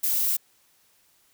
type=noise; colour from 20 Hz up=violet; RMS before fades=-24 dBFS; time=0.03-0.37 s; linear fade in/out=10 ms; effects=white hiss -63 dBFS RMS until 1.33 s